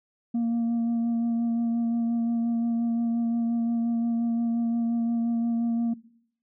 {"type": "tone with vibrato", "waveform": "sine", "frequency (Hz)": 232.7, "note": "A#3", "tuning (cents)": -3, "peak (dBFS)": -20, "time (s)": [0.34, 5.94], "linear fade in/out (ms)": 10, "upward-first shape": "sine", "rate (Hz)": 5.7, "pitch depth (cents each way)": 15, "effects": ["noise-tail reverb RT60 0.7 s tail -22 dB re dry", "tanh soft clip ceiling -22 dBFS"]}